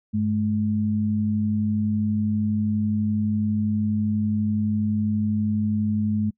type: tone pair together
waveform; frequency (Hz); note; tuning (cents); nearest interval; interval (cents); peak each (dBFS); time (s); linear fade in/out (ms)
sine; 100.66 / 212.8; G2 / G#3; +46 / +42; octave + minor second; 1296; -26 / -21; 0.13-6.31; 20
effects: noise-tail reverb RT60 0.1 s tail -26 dB re dry